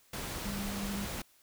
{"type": "tone in noise", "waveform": "sine", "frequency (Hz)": 200, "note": "G3", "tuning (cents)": 35, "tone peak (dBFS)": -36, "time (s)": [0.45, 1.05], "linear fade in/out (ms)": 5, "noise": "pink", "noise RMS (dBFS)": -39, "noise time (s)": [0.13, 1.22], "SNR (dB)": 0, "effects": ["white hiss -65 dBFS RMS until 1.42 s"]}